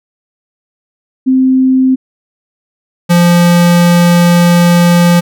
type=tone pair in turn; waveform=sine / square; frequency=260.5 / 173.63 Hz; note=C4 / F3; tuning=-7 / -10 cents; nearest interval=perfect fifth; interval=703 cents; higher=first; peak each=-5 dBFS; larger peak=neither; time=1.26-1.96 / 3.09-5.21 s; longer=second; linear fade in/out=20 ms; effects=none